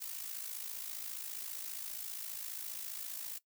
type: noise with amplitude modulation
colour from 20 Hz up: blue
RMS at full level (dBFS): -40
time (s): 0-3.39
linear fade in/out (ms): 20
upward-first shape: sine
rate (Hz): 54.9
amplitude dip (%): 65
effects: noise-tail reverb RT60 0.1 s tail -18 dB re dry